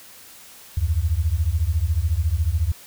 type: beating tone pair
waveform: sine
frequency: 73.6 / 87.6 Hz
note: D2 / F2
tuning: +4 / +6 cents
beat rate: 14 Hz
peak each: -21 dBFS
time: 0.77-2.72 s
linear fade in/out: 5 ms
effects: white hiss -45 dBFS RMS until 2.86 s